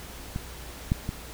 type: clicks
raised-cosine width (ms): 5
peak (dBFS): -18 / -10 / -17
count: 3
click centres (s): 0.361 / 0.919 / 1.091
effects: added 59 Hz sine -45 dBFS peak until 1.33 s + pink hiss -43 dBFS RMS until 1.33 s